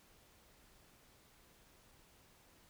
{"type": "silence", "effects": ["pink hiss -66 dBFS RMS until 2.69 s"]}